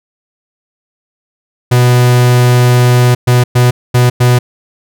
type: tone bursts at uneven times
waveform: 45% pulse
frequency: 123.47 Hz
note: B2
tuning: in tune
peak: -5 dBFS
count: 5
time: 1.71-3.15 / 3.27-3.44 / 3.55-3.71 / 3.94-4.1 / 4.2-4.39 s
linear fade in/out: 10 ms
effects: none